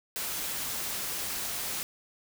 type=noise; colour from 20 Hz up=white; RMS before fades=-34 dBFS; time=0.16-1.83 s; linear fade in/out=0 ms; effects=none